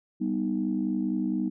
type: chord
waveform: sine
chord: G augmented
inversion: none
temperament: equal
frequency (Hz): 196 / 246.9 / 311.1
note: G3 / B3 / D#4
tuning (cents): 0 / 0 / 0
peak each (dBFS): -29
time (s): 0.2-1.5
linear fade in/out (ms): 20
effects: tanh soft clip ceiling -16 dBFS